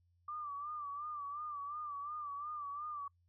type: tone with vibrato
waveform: sine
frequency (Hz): 1174.7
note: D6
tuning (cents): 0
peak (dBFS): -40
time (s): 0.28-3.08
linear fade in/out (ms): 5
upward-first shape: sine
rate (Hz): 2.8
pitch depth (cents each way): 70
effects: noise-tail reverb RT60 0.1 s tail -26 dB re dry + added 87 Hz sine -70 dBFS peak until 3.28 s